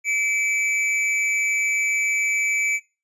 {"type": "tone with amplitude modulation", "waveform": "square", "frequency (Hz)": 2307, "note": "D7", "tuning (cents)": -31, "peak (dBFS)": -18, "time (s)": [0.04, 2.8], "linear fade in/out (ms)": 50, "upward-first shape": "sine", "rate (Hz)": 207, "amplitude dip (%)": 50, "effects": ["noise-tail reverb RT60 0.3 s tail -21 dB re dry", "resampled to 24000 Hz"]}